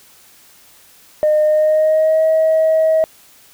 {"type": "tone with pitch glide", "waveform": "sine", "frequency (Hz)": [610, 637], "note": ["D#5", "D#5"], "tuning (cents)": [-34, 41], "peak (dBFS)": -9, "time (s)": [1.23, 3.04], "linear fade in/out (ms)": 0, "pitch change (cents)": 75, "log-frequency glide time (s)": [1.43, 2.24], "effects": ["tanh soft clip ceiling -7 dBFS", "white hiss -47 dBFS RMS until 3.53 s"]}